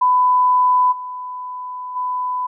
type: tone with level steps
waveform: sine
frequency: 1000 Hz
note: B5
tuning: 21 cents sharp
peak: -11 / -26 / -19 dBFS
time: 0.01-2.47 s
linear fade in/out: 10 ms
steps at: 0.91 / 1.95 s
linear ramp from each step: 20 ms
effects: none